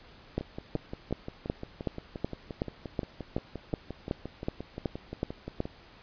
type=two click trains; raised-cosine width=2 ms; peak=-15 / -23 dBFS; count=15 / 31; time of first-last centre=0.38-5.604 / 0.41-5.655 s; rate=2.68 / 5.72 Hz; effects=pink hiss -54 dBFS RMS until 6.02 s + resampled to 11025 Hz